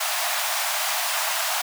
pink high-pass noise, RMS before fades -25 dBFS, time 0-1.62 s, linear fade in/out 10 ms, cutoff 620 Hz, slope 96 dB/octave, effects none

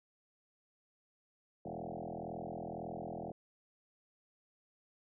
sine tone with frequency modulation, 447.5 Hz, A4, 29 cents sharp, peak -40 dBFS, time 1.65-3.32 s, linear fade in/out 5 ms, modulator 41.9 Hz, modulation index 7.6, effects none

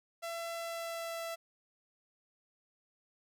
sawtooth tone with pitch glide, 672 to 665.8 Hz, E5 to E5, +33 to +17 cents, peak -34 dBFS, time 0.22-1.36 s, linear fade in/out 20 ms, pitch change -16 cents, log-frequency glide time 0.51-1.23 s, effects none

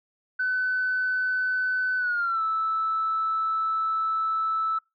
sine tone with pitch glide, 1508 to 1312.8 Hz, F#6 to E6, +32 to -8 cents, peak -22 dBFS, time 0.39-4.79 s, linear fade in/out 10 ms, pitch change -240 cents, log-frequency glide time 1.98-2.42 s, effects noise-tail reverb RT60 0.2 s tail -24 dB re dry + tanh soft clip ceiling -18 dBFS

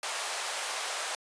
pink high-pass noise, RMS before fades -34 dBFS, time 0.03-1.15 s, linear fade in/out 2 ms, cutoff 610 Hz, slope 24 dB/octave, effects resampled to 22050 Hz

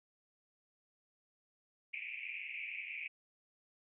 pink band-pass noise, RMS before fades -44 dBFS, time 1.93-3.08 s, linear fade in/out 10 ms, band 2200 to 2600 Hz, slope 96 dB/octave, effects none

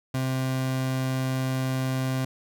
30% pulse tone, 130.81 Hz, C3, in tune, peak -22 dBFS, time 0.14-2.25 s, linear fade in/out 5 ms, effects none

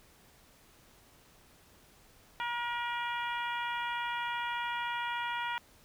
harmonic tone, 476.7 Hz, A#4, 39 cents sharp, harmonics 2 / 3 / 4 / 5 / 6 / 7, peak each -35 / -39 / -41 / -43 / -45 / -46 dBFS, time 2.4-5.58 s, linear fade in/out 0 ms, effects pink hiss -61 dBFS RMS until 5.84 s

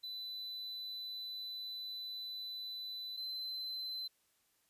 triangle tone pair in turn, 3998 / 4058 Hz, B7 / B7, +20 / +46 cents, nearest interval unison, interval 26 cents, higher second, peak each -40 / -38 dBFS, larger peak second, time 0.03-3.17 / 3.17-4.08 s, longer first, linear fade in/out 10 ms, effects white hiss -75 dBFS RMS until 4.69 s + resampled to 32000 Hz

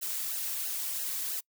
blue noise with flanger, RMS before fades -34 dBFS, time 0.01-1.41 s, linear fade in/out 20 ms, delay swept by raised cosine 0.84 to 3.34 ms, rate 3 Hz, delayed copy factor -0.85, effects noise-tail reverb RT60 0.1 s tail -26 dB re dry

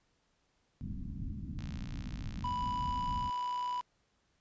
pink low-pass noise, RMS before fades -40 dBFS, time 0.81-3.3 s, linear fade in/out 0 ms, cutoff 270 Hz, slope 48 dB/octave
click train, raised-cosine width 0.2 ms, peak -33 dBFS, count 134, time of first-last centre 1.59-3.81 s, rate 59.9 Hz
triangle tone, 987.8 Hz, B5, in tune, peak -31 dBFS, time 2.44-3.81 s, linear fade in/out 5 ms
effects pink hiss -75 dBFS RMS until 4.4 s + resampled to 16000 Hz

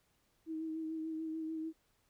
sine tone with vibrato, 319.1 Hz, D#4, 44 cents sharp, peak -37 dBFS, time 0.46-1.73 s, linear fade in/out 50 ms, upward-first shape sine, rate 6.8 Hz, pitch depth 24 cents each way, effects pink hiss -75 dBFS RMS until 2.09 s

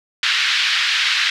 white band-pass noise, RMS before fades -18 dBFS, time 0.23-1.3 s, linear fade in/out 2 ms, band 1500 to 4000 Hz, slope 24 dB/octave, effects none

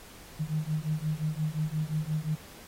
sine beating tone pair, 152 / 157.7 Hz, D#3 / D#3, -40 / +24 cents, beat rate 5.7 Hz, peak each -31 dBFS, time 0.39-2.36 s, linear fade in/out 20 ms, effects pink hiss -50 dBFS RMS until 2.67 s + AAC 48 kbps

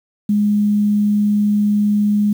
sine tone with quantisation, 207.4 Hz, G#3, 2 cents flat, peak -12 dBFS, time 0.29-2.33 s, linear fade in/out 5 ms, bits 7, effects none

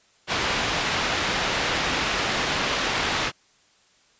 white low-pass noise, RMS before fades -25 dBFS, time 0.27-3.32 s, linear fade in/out 50 ms, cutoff 3100 Hz, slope 12 dB/octave, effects white hiss -60 dBFS RMS until 4.19 s + resampled to 16000 Hz

